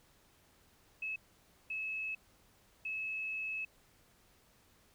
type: tone bursts at uneven times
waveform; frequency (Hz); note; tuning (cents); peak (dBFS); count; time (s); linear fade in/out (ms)
sine; 2590; E7; -31; -36; 3; 1.02-1.16 / 1.7-2.15 / 2.85-3.65; 5
effects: pink hiss -67 dBFS RMS until 4.94 s